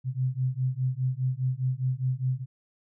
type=beating tone pair; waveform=sine; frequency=126.6 / 131.5 Hz; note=B2 / C3; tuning=+43 / +9 cents; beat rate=4.9 Hz; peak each=-28 / -28 dBFS; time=0.04-2.46 s; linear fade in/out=50 ms; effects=none